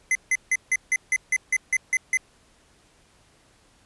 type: tone bursts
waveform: square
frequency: 2047 Hz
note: C7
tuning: 38 cents flat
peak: -19 dBFS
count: 11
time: 0.11-2.172 s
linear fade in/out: 2 ms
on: 42 ms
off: 160 ms
effects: pink hiss -59 dBFS RMS until 3.85 s + resampled to 24000 Hz